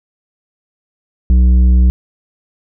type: tone with tanh clipping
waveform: sine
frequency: 62 Hz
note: B1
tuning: 7 cents sharp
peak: -7 dBFS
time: 1.3-1.9 s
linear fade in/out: 0 ms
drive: 8 dB
effects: none